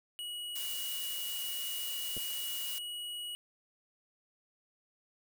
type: tone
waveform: square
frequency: 2913 Hz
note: F#7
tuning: 28 cents flat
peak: -39 dBFS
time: 0.19-3.35 s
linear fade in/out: 0 ms
type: noise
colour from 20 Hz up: blue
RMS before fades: -40 dBFS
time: 0.55-2.79 s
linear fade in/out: 10 ms
type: clicks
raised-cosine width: 2 ms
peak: -31 / -34 dBFS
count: 2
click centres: 2.167 / 2.176 s
effects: none